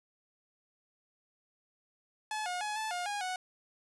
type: tone with pitch steps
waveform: sawtooth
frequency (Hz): 858 / 719 / 843 / 872 / 712 / 820 / 738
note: A5 / F#5 / G#5 / A5 / F5 / G#5 / F#5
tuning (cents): -44 / -50 / +26 / -16 / +33 / -22 / -5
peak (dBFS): -30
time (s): 2.31-3.36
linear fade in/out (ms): 2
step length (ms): 150
effects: resampled to 24000 Hz